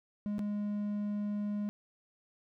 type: tone with dropouts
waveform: triangle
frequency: 206.8 Hz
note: G#3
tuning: 7 cents flat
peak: -30 dBFS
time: 0.26-1.69 s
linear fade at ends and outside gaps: 0 ms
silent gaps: 0.383-0.392 s
effects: none